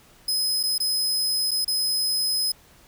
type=tone with dropouts; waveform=sawtooth; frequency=5070 Hz; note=D#8; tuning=32 cents sharp; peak=-19 dBFS; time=0.28-2.52 s; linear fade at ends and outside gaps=5 ms; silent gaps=0.631-0.635 / 0.781-0.801 / 1.51-1.514 / 1.647-1.678 s; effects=pink hiss -54 dBFS RMS until 2.87 s